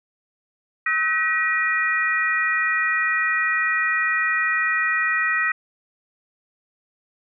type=tone cluster; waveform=sine; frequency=1286 / 1519 / 1911 / 2442 Hz; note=E6 / F#6 / A#6 / D#7; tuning=-43 / +45 / +43 / -33 cents; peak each=-26 / -29 / -20 / -28 dBFS; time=0.86-5.52 s; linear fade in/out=5 ms; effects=none